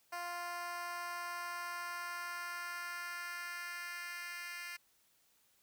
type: tone with high-pass filter sweep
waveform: 10% pulse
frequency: 349.2 Hz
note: F4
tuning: in tune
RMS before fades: -43 dBFS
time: 0.12-4.77 s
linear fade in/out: 10 ms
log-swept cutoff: 740 to 2100 Hz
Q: 1.7
effects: white hiss -72 dBFS RMS until 5.62 s